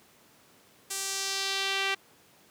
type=tone with band-pass filter sweep; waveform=sawtooth; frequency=390 Hz; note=G4; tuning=9 cents flat; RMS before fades=-31 dBFS; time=0.9-1.95 s; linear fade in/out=10 ms; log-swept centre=8500 to 2500 Hz; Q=1.5; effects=pink hiss -59 dBFS RMS until 2.5 s + high-pass 150 Hz 12 dB/octave